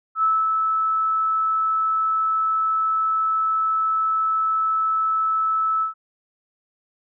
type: tone with ADSR envelope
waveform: sine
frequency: 1307 Hz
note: E6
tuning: 15 cents flat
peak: -15 dBFS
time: 0.15-5.94 s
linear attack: 80 ms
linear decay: 230 ms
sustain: -3 dB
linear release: 120 ms
effects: none